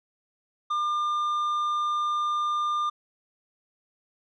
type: tone with tanh clipping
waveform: sine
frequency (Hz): 1200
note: D6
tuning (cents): +37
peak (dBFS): -25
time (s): 0.7-2.9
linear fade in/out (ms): 10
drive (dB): 6
effects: none